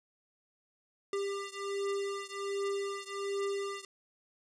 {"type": "beating tone pair", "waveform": "square", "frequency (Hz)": [397.3, 398.6], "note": ["G4", "G4"], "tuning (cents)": [23, 29], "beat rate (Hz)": 1.3, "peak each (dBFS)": [-37, -38], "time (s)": [1.13, 3.85], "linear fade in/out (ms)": 2, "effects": ["resampled to 22050 Hz"]}